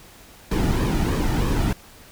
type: noise with flanger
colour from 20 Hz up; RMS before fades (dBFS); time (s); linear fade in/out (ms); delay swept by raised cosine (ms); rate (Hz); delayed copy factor
brown; -21; 0.51-1.73; 5; 1.4 to 1.9; 3.1; -0.55
effects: pink hiss -47 dBFS RMS until 2.11 s